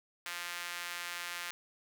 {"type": "tone with high-pass filter", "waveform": "sawtooth", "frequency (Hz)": 174.61, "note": "F3", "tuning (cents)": 0, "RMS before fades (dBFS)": -41, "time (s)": [0.26, 1.51], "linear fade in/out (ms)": 0, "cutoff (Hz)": 1700, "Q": 1.2, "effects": []}